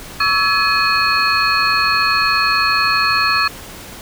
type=tone cluster; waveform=sine; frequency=1124 / 1310 / 1701 / 2509 / 4321 Hz; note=C#6 / E6 / G#6 / D#7 / C#8; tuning=+24 / -11 / +41 / +14 / -45 cents; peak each=-19 dBFS; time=0.2-3.48 s; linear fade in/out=5 ms; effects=pink hiss -34 dBFS RMS until 4.01 s